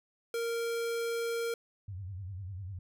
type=tone; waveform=square; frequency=464.4 Hz; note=A#4; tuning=7 cents flat; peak=-32 dBFS; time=0.34-1.54 s; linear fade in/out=2 ms
type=tone with vibrato; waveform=sine; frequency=94.6 Hz; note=F#2; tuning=39 cents sharp; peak=-38 dBFS; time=1.88-2.79 s; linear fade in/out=5 ms; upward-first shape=triangle; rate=10 Hz; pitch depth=170 cents each way
effects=none